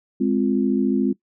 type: chord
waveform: sine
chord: F minor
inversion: first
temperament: equal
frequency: 207.7 / 261.6 / 349.2 Hz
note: Ab3 / C4 / F4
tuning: 0 / 0 / 0 cents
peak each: -21 / -20 / -24 dBFS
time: 0.2-1.13 s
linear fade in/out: 10 ms
effects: noise-tail reverb RT60 0.1 s tail -20 dB re dry